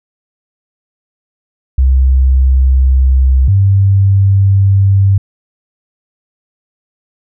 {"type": "tone pair in turn", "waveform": "sine", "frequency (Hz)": [65.41, 98], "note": ["C2", "G2"], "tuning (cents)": [0, 0], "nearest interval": "perfect fifth", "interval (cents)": 700, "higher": "second", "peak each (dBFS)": -5, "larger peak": "neither", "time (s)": [[1.78, 3.48], [3.48, 5.18]], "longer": "neither", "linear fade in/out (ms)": 5, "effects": []}